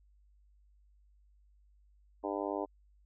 harmonic tone, 100.4 Hz, G2, 42 cents sharp, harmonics 3 / 4 / 5 / 6 / 7 / 8 / 9 / 10, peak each -39 / -39 / -42 / -40 / -44 / -43 / -43 / -47 dBFS, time 2.23-2.66 s, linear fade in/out 20 ms, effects added 50 Hz sine -62 dBFS peak until 3.05 s

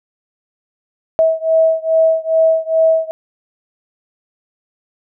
sine beating tone pair, 645 / 647.4 Hz, E5 / E5, -38 / -31 cents, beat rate 2.4 Hz, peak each -13 / -14 dBFS, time 1.19-3.11 s, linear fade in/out 0 ms, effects none

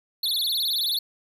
square tone with vibrato, 3900 Hz, B7, 23 cents flat, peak -23 dBFS, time 0.23-0.99 s, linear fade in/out 5 ms, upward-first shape sine, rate 19 Hz, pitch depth 230 cents each way, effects none

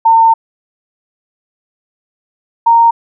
sine tone pair in turn, 906 / 926.6 Hz, A#5 / A#5, -50 / -11 cents, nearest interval unison, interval 39 cents, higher second, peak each -4 dBFS, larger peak neither, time 0.05-0.34 / 2.66-2.91 s, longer first, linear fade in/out 10 ms, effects none

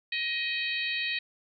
harmonic tone with a mistuned harmonic, 628 Hz, D#5, 16 cents sharp, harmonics 3 / 4 / 5 / 6 / 7, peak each -34 / -32 / -38 / -35 / -39 dBFS, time 0.12-1.19 s, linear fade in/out 5 ms, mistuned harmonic 6, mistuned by +33 cents, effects none

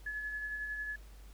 sine tone with tremolo, 1707 Hz, G#6, 47 cents sharp, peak -35 dBFS, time 0.06-0.96 s, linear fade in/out 5 ms, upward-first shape sine, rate 11 Hz, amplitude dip 35%, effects added 50 Hz sine -50 dBFS peak until 1.33 s + pink hiss -62 dBFS RMS until 1.33 s

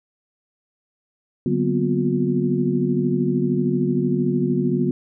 sine tone cluster, 146.1 / 187.8 / 238.8 / 251.9 / 358.2 Hz, D3 / F#3 / A#3 / B3 / F4, -9 / +26 / +42 / +34 / +44 cents, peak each -24 dBFS, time 1.46-4.91 s, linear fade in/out 2 ms, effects none

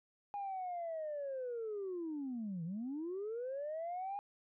sine linear two-way sweep, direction down then up, 820 to 158.7 to 820 Hz, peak -37 dBFS, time 0.34-4.19 s, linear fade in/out 0 ms, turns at 2.64 s, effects tanh soft clip ceiling -35 dBFS

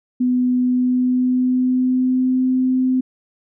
sine tone with pitch glide, 250 to 257 Hz, B3 to C4, +21 to -31 cents, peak -14 dBFS, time 0.2-3.01 s, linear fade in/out 10 ms, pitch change +48 cents, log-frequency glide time 0.61-2.47 s, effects none

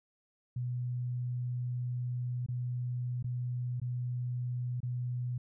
sine tone with dropouts, 123.47 Hz, B2, in tune, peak -32 dBFS, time 0.56-5.38 s, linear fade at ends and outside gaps 5 ms, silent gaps 2.463-2.485 / 3.227-3.242 / 3.8-3.816 / 4.804-4.83 s, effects none

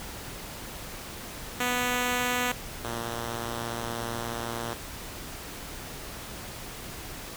5% pulse tone pair in turn, 246.9 / 116.96 Hz, B3 / A#2, 0 / +6 cents, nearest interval octave + minor second, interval 1294 cents, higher first, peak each -14 / -21 dBFS, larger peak first, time 1.6-2.52 / 2.84-4.74 s, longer second, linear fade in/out 5 ms, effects pink hiss -40 dBFS RMS until 7.36 s

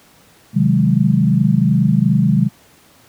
sine chord, Ab dominant seventh, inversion first, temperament equal, 130.81 / 155.56 / 185 / 207.7 Hz, C3 / Eb3 / Gb3 / Ab3, 0 / 0 / 0 / 0 cents, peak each -16 dBFS, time 0.53-2.5 s, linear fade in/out 50 ms, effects pink hiss -49 dBFS RMS until 3.08 s + high-pass 80 Hz 12 dB/octave

